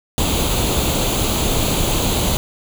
pink noise with comb filter, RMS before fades -18 dBFS, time 0.18-2.37 s, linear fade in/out 0 ms, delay 0.28 ms, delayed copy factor +0.65, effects none

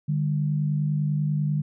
sine tone pair together, 149.53 / 199.6 Hz, D3 / G3, +32 / +32 cents, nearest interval perfect fourth, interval 500 cents, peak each -22 / -30 dBFS, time 0.08-1.62 s, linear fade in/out 10 ms, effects none

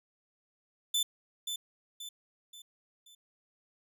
sawtooth tone with echo, 3520 Hz, A7, in tune, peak -24 dBFS, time 0.94-1.03 s, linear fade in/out 5 ms, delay 530 ms, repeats 4, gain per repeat -7 dB, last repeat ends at 3.15 s, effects none

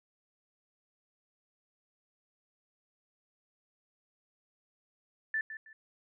sine tone with echo, 1761 Hz, A6, 1 cent sharp, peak -29 dBFS, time 5.34-5.41 s, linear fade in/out 2 ms, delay 160 ms, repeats 2, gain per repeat -11 dB, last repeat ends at 5.73 s, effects none

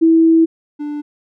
sine / triangle tone pair in turn, 326.5 / 294.9 Hz, E4 / D4, -17 / +7 cents, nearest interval major second, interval 176 cents, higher first, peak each -7 / -19 dBFS, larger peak first, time 0.01-0.46 / 0.79-1.02 s, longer first, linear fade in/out 20 ms, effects none

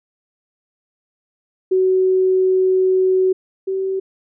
sine tone pair in turn, 374.4 / 382.7 Hz, F#4 / G4, +20 / -42 cents, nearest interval unison, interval 38 cents, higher second, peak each -12 / -18 dBFS, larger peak first, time 1.71-3.33 / 3.67-4 s, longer first, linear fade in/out 10 ms, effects none

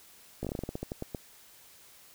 slowing click train, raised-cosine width 2 ms, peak -21 dBFS, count 14, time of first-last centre 0.43-1.148 s, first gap 17 ms, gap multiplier 1.18, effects white hiss -56 dBFS RMS until 2.14 s

